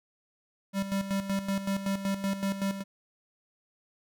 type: tone with tremolo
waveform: square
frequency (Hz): 196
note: G3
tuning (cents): 0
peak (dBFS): -27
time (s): 0.73-2.84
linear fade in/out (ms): 50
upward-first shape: square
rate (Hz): 5.3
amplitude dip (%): 65
effects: none